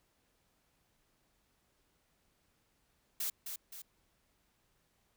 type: noise with echo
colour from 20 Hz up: blue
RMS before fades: -36 dBFS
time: 3.2-3.3 s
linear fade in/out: 5 ms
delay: 260 ms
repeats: 2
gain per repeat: -6 dB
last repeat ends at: 3.82 s
effects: pink hiss -75 dBFS RMS until 5.16 s